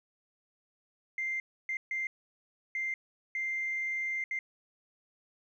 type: tone bursts at uneven times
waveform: sine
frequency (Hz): 2093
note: C7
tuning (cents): 0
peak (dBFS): -30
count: 6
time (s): 1.18-1.4 / 1.69-1.77 / 1.91-2.07 / 2.75-2.94 / 3.35-4.24 / 4.31-4.39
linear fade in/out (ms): 2
effects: tanh soft clip ceiling -26 dBFS + 12-bit